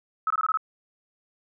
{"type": "tone bursts", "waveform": "sine", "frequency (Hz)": 1289, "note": "E6", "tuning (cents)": -39, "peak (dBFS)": -21, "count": 6, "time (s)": [0.27, 0.573], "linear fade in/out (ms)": 2, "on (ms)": 33, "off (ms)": 21, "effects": []}